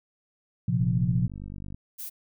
sine chord, Bb suspended second, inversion none, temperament equal, 116.54 / 130.81 / 174.61 Hz, Bb2 / C3 / F3, 0 / 0 / 0 cents, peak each -26 dBFS, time 0.68-1.27 s, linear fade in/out 5 ms
click train, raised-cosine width 5 ms, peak -27 dBFS, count 47, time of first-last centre 0.81-1.745 s, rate 49.2 Hz
violet noise, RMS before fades -37 dBFS, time 1.98-2.1 s, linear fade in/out 20 ms
effects none

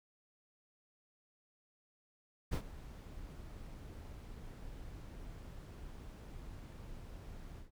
brown noise with ADSR envelope, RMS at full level -31 dBFS, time 2.51-7.71 s, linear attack 24 ms, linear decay 83 ms, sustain -18 dB, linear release 130 ms, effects none

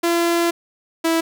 sawtooth tone pair in turn, 340.4 / 328.5 Hz, F4 / E4, -44 / -6 cents, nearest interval minor second, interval 62 cents, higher first, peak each -12 dBFS, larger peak neither, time 0.03-0.51 / 1.04-1.21 s, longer first, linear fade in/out 10 ms, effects none

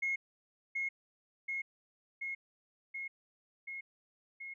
sine tone with echo, 2160 Hz, C#7, 45 cents flat, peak -30 dBFS, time 0.02-0.16 s, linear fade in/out 10 ms, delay 730 ms, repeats 6, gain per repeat -2 dB, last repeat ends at 4.54 s, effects tanh soft clip ceiling -26 dBFS

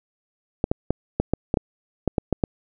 clicks, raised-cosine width 2 ms, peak -6 dBFS, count 11, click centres 0.641 / 0.715 / 0.906 / 1.2 / 1.336 / 1.541 / 1.572 / 2.077 / 2.182 / 2.327 / 2.438 s, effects none

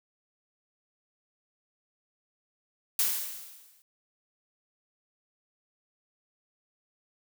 blue noise with exponential decay, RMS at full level -24 dBFS, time 2.99-3.82 s, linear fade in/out 1 ms, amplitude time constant 180 ms, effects none

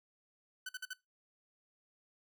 sawtooth tone bursts, 1507 Hz, F#6, 31 cents sharp, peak -36 dBFS, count 4, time 0.66-0.934 s, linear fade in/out 5 ms, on 31 ms, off 50 ms, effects noise-tail reverb RT60 0.2 s tail -20 dB re dry

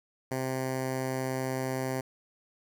10% pulse tone with notch filter, 130.81 Hz, C3, in tune, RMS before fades -32 dBFS, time 0.31-2.01 s, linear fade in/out 5 ms, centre 3400 Hz, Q 1.5, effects none

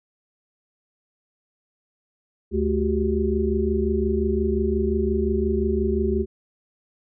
sine tone cluster, 72.9 / 214.8 / 366.1 / 391.8 Hz, D2 / A3 / F#4 / G4, -12 / -41 / -18 / -1 cents, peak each -25 dBFS, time 2.51-6.26 s, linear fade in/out 50 ms, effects none

